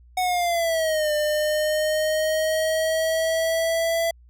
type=exponential two-way sweep; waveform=square; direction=down then up; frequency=742 to 600 to 668 Hz; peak=-21 dBFS; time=0.17-4.11 s; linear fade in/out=5 ms; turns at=1.12 s; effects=added 60 Hz sine -48 dBFS peak until 4.29 s